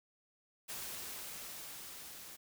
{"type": "noise with level ramp", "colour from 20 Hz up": "white", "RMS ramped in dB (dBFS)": [-43, -51], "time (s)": [0.68, 2.37], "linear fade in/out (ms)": 20, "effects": []}